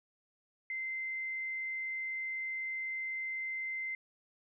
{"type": "tone", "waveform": "sine", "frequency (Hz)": 2076, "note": "C7", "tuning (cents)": -14, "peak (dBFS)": -35, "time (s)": [0.7, 3.95], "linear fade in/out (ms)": 2, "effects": []}